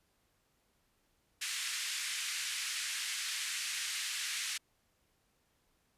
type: band-pass noise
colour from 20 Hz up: pink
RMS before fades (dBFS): -38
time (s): 1.41-4.58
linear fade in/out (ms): 10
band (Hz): 1800 to 10000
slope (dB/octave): 24
effects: pink hiss -75 dBFS RMS until 5.97 s + resampled to 32000 Hz